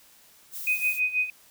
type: noise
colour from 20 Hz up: violet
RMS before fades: -36 dBFS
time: 0.51-1.01 s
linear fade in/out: 50 ms
type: tone with tremolo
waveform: sine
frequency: 2500 Hz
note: D#7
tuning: 8 cents sharp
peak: -20 dBFS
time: 0.67-1.3 s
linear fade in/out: 2 ms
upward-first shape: sine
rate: 6.2 Hz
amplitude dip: 80%
effects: white hiss -56 dBFS RMS until 1.5 s